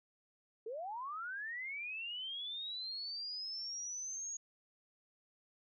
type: linear sweep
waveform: sine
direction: up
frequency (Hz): 418.1 to 6680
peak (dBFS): -40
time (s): 0.66-4.37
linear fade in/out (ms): 5
effects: none